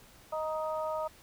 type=harmonic tone; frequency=312.5 Hz; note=D#4; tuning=8 cents sharp; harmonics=2 / 3 / 4; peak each=-33 / -37 / -39 dBFS; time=0.32-1.08 s; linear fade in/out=10 ms; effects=pink hiss -57 dBFS RMS until 1.22 s